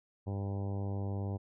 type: harmonic tone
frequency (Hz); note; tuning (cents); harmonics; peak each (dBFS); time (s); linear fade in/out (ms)
99.2; G2; +21; 1 / 2 / 3 / 4 / 5 / 6 / 7 / 8 / 9 / 10; -34 / -42 / -46 / -47 / -49 / -51 / -54 / -52 / -57 / -60; 0.26-1.38; 20
effects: none